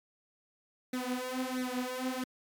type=tone with flanger; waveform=sawtooth; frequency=253.9 Hz; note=B3; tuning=48 cents sharp; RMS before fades=-35 dBFS; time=0.93-2.24 s; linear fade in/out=5 ms; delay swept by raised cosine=0.49 to 6.09 ms; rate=1.5 Hz; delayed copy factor=+0.9; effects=MP3 96 kbps